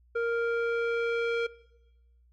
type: tone with low-pass filter sweep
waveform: square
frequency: 466.2 Hz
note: A#4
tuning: in tune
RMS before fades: -29 dBFS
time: 0.15-1.47 s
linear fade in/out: 10 ms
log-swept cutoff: 1400 to 2700 Hz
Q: 1.5
effects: noise-tail reverb RT60 1.0 s tail -20 dB re dry + added 60 Hz sine -59 dBFS peak until 2.32 s